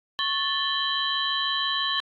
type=tone cluster; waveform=sine; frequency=1099 / 1753 / 3054 / 3200 / 3960 Hz; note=C#6 / A6 / G7 / G7 / B7; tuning=-15 / -7 / -46 / +35 / +4 cents; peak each=-30 dBFS; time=0.19-2 s; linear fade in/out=0 ms; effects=AAC 48 kbps